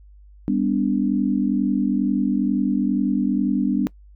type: tone cluster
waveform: sine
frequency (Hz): 199.2 / 249.3 / 291.5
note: G3 / B3 / D4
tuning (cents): +28 / +16 / -13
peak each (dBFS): -22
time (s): 0.48-3.87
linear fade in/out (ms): 0
effects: noise-tail reverb RT60 0.1 s tail -23 dB re dry + added 50 Hz sine -44 dBFS peak until 4.15 s